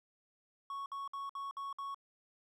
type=tone bursts; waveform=triangle; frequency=1108.7 Hz; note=C#6; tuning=in tune; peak=-37 dBFS; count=6; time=0.7-1.945 s; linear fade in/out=2 ms; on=160 ms; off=57 ms; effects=none